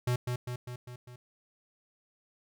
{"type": "tone with echo", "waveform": "square", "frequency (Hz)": 123.47, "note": "B2", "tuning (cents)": 0, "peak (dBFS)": -27, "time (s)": [0.07, 0.16], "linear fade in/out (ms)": 5, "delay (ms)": 200, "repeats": 5, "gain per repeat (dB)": -4, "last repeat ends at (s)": 1.16, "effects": []}